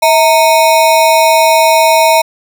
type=ring-modulated tone; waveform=square; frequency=784 Hz; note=G5; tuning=in tune; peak=-3 dBFS; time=0.02-2.22 s; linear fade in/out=10 ms; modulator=138 Hz; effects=none